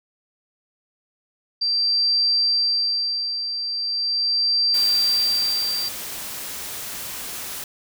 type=tone with tremolo; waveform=sine; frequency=4699 Hz; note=D8; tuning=in tune; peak=-16 dBFS; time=1.61-5.89 s; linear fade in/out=10 ms; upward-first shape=sine; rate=0.39 Hz; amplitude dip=60%
type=noise; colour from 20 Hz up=white; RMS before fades=-32 dBFS; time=4.74-7.64 s; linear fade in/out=2 ms
effects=none